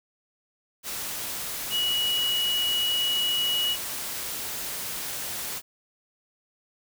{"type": "tone in noise", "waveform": "sine", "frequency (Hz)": 2917, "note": "F#7", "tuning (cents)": -25, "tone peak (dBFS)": -23, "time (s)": [1.7, 3.77], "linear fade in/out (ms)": 50, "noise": "white", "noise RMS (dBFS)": -33, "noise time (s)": [0.83, 5.62], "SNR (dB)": 7, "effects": []}